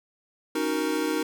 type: chord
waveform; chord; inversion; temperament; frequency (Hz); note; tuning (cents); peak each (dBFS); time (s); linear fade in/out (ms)
square; D# minor seventh; third; equal; 277.2 / 311.1 / 370 / 466.2; C#4 / D#4 / F#4 / A#4; 0 / 0 / 0 / 0; -34 / -28 / -33 / -31; 0.55-1.23; 5
effects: none